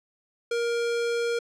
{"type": "tone", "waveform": "square", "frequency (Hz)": 470, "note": "A#4", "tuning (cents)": 14, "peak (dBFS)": -25, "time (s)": [0.51, 1.39], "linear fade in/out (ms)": 5, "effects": ["low-pass 7000 Hz 12 dB/octave"]}